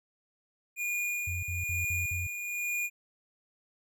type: tone with tremolo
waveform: square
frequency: 2433 Hz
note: D#7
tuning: 39 cents flat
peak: -30 dBFS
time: 0.76-2.9 s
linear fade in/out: 50 ms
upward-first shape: sine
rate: 1.1 Hz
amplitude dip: 50%
type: tone bursts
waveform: sine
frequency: 90.2 Hz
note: F#2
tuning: 44 cents flat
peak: -33 dBFS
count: 5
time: 1.27-2.27 s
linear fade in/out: 5 ms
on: 160 ms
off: 50 ms
effects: none